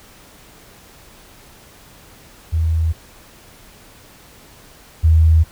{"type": "tone pair in turn", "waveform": "sine", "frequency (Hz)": [81, 80.21], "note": ["E2", "E2"], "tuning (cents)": [-30, -47], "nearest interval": "unison", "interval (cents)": 17, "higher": "first", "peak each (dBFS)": [-14, -8], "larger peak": "second", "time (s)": [[2.52, 2.93], [5.03, 5.44]], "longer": "neither", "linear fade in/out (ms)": 20, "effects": ["pink hiss -45 dBFS RMS until 5.51 s"]}